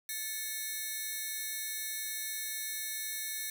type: ring-modulated tone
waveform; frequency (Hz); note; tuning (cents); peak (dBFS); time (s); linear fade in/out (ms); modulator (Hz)
5% pulse; 1975.5; B6; 0; -22; 0.09-3.5; 2; 228
effects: none